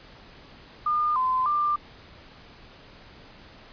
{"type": "tone with pitch steps", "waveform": "sine", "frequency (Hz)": [1211, 1027, 1190], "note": ["D#6", "C6", "D6"], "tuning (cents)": [-47, -33, 22], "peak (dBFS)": -21, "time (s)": [0.86, 1.76], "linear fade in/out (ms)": 5, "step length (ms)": 300, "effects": ["pink hiss -49 dBFS RMS until 3.72 s", "resampled to 11025 Hz"]}